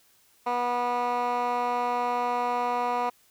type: tone with band-pass filter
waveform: 15% pulse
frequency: 243.8 Hz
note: B3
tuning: 22 cents flat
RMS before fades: -27 dBFS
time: 0.46-3.1 s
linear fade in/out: 10 ms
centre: 1000 Hz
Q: 1.7
effects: white hiss -62 dBFS RMS until 3.3 s